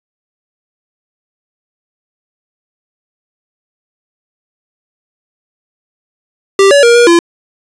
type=tone with pitch steps; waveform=square; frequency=392.6 / 568 / 471.9 / 477.4 / 340.9 Hz; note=G4 / C#5 / A#4 / A#4 / F4; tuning=+3 / +42 / +21 / +41 / -42 cents; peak=-4 dBFS; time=6.59-7.19 s; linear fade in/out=2 ms; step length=120 ms; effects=resampled to 22050 Hz + 7-bit